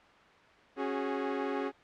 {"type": "chord", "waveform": "sawtooth", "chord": "C# suspended fourth", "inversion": "none", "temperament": "equal with one note detuned", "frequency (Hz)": [274.6, 370, 415.3], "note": ["C#4", "F#4", "G#4"], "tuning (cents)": [-16, 0, 0], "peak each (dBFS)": [-31, -34, -31], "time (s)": [0.76, 1.72], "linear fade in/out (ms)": 50, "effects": ["white hiss -57 dBFS RMS until 1.83 s", "low-pass 2000 Hz 12 dB/octave"]}